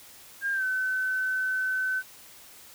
sine tone with pitch glide, 1608 to 1520.4 Hz, G6 to F#6, +44 to +47 cents, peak -25 dBFS, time 0.41-2.03 s, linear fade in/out 50 ms, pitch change -97 cents, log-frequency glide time 0.52-0.64 s, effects white hiss -50 dBFS RMS until 2.74 s

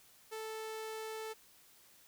sawtooth tone, 439.5 Hz, A4, 2 cents flat, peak -37 dBFS, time 0.31-1.34 s, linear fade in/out 20 ms, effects white hiss -63 dBFS RMS until 2.07 s

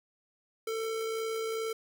square tone with amplitude modulation, 447.1 Hz, A4, 28 cents sharp, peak -31 dBFS, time 0.67-1.73 s, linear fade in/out 5 ms, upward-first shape sine, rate 62.5 Hz, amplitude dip 30%, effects 12-bit

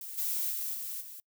violet noise with level steps, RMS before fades -42 / -32 / -35 / -38 / -46 dBFS, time 0.01-1.2 s, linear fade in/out 2 ms, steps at 0.17 / 0.5 / 0.73 / 1 s, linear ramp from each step 20 ms, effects noise-tail reverb RT60 0.1 s tail -25 dB re dry

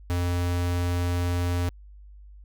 square tone, 88 Hz, F2, 14 cents sharp, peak -24 dBFS, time 0.1-1.69 s, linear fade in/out 0 ms, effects added 50 Hz sine -44 dBFS peak until 2.44 s

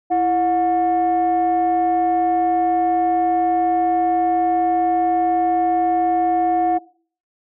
sine tone pair together, 332 / 725.4 Hz, E4 / F#5, +12 / -34 cents, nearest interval octave + major second, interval 1354 cents, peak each -19 / -14 dBFS, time 0.1-6.79 s, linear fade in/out 20 ms, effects noise-tail reverb RT60 0.5 s tail -22 dB re dry + tanh soft clip ceiling -11 dBFS

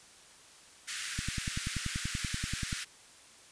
pink high-pass noise, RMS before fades -38 dBFS, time 0.87-2.85 s, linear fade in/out 20 ms, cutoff 1400 Hz, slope 48 dB/octave
click train, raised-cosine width 5 ms, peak -22 dBFS, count 17, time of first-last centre 1.19-2.728 s, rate 10.4 Hz
effects white hiss -56 dBFS RMS until 3.51 s + resampled to 22050 Hz

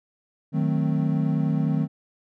triangle chord, D# diminished seventh, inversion none, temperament equal, 155.56 / 185 / 220 / 261.6 Hz, D#3 / F#3 / A3 / C4, 0 / 0 / 0 / 0 cents, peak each -21 / -26 / -26 / -26 dBFS, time 0.52-1.88 s, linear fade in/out 50 ms, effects none

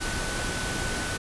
sine tone in noise, 1497 Hz, F#6, 20 cents sharp, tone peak -35 dBFS, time 0-1.18 s, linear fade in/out 20 ms, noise pink, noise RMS -30 dBFS, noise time 0-1.18 s, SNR -8 dB, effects resampled to 24000 Hz

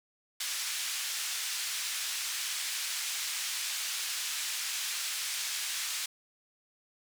white band-pass noise, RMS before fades -35 dBFS, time 0.4-6.06 s, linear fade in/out 5 ms, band 1800 to 7700 Hz, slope 12 dB/octave, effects none

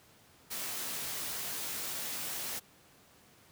white noise with comb filter, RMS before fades -38 dBFS, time 0.5-2.6 s, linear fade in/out 20 ms, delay 17 ms, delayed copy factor -0.65, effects pink hiss -61 dBFS RMS until 3.51 s + high-pass 80 Hz 12 dB/octave

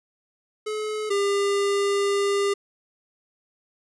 square tone pair in turn, 428.2 / 401 Hz, A4 / G4, -47 / +39 cents, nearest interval minor second, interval 114 cents, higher first, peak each -27 / -21 dBFS, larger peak second, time 0.66-1.1 / 1.1-2.54 s, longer second, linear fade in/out 10 ms, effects resampled to 24000 Hz

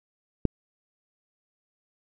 click, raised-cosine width 3 ms, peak -8 dBFS, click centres 0.453 s, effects none

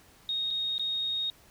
sine tone with dropouts, 3729 Hz, A#7, in tune, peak -28 dBFS, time 0.29-1.3 s, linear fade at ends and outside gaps 1 ms, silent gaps 0.505-0.509 / 0.781-0.795 s, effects pink hiss -58 dBFS RMS until 1.5 s

